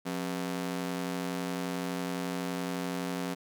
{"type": "ring-modulated tone", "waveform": "sawtooth", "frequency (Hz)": 222.5, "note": "A3", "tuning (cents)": 20, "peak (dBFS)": -25, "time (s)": [0.05, 3.35], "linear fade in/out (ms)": 20, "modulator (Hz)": 45.9, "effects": []}